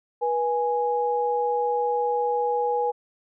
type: tone pair together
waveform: sine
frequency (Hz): 485.2 / 830.6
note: B4 / G#5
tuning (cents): -31 / 0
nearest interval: major sixth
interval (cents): 931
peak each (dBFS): -24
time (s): 0.21-2.92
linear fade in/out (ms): 20
effects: none